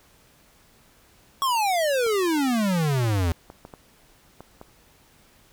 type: exponential sweep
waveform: square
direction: down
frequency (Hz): 1121 to 80.4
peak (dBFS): -21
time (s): 1.42-3.32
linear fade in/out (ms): 0
type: clicks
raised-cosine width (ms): 1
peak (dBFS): -26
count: 7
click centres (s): 2.065 / 3.043 / 3.501 / 3.651 / 3.738 / 4.406 / 4.614
effects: pink hiss -57 dBFS RMS until 5.52 s